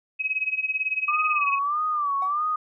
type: tone with tremolo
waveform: sine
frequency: 2547 Hz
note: D#7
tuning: 40 cents sharp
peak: -20 dBFS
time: 0.19-1.59 s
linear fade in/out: 20 ms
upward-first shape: sine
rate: 18 Hz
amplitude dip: 85%
type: tone with vibrato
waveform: sine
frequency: 1174.7 Hz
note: D6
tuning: in tune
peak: -22 dBFS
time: 1.08-2.56 s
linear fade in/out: 5 ms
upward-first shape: sine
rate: 1.6 Hz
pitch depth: 100 cents each way
type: tone with exponential decay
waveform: triangle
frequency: 752 Hz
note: F#5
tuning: 28 cents sharp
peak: -28 dBFS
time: 2.22-2.4 s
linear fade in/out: 2 ms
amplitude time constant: 38 ms
effects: none